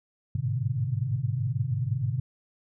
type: tone cluster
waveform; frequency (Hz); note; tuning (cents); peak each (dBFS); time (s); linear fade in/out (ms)
sine; 101.3 / 107.7 / 117.9 / 126.7 / 149; G#2 / A2 / A#2 / B2 / D3; -43 / -37 / +20 / +45 / +25; -34 / -32 / -37 / -28 / -33; 0.35-2.2; 5
effects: none